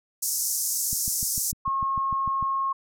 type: band-pass noise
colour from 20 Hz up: pink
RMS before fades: -27 dBFS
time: 0.22-1.52 s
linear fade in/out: 10 ms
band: 5500 to 15000 Hz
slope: 48 dB/octave
type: click train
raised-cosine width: 5 ms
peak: -24 dBFS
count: 11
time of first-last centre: 0.93-2.427 s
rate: 6.68 Hz
type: tone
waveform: sine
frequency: 1083 Hz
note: C#6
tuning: 41 cents flat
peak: -23 dBFS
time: 1.65-2.73 s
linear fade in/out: 10 ms
effects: none